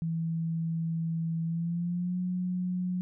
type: tone with pitch glide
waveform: sine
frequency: 164.2 to 181.14 Hz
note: E3 to F#3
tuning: -6 to -36 cents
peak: -28 dBFS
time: 0.02-3.01 s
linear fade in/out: 0 ms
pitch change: +170 cents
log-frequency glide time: 1.44-2.18 s
effects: none